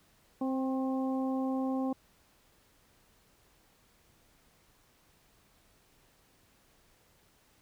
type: harmonic tone with a mistuned harmonic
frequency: 262.9 Hz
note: C4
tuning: 8 cents sharp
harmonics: 1 / 2 / 3 / 4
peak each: -30 / -38 / -40 / -45 dBFS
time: 0.41-1.93 s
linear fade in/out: 5 ms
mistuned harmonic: 4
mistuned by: +28 cents
effects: pink hiss -66 dBFS RMS until 7.61 s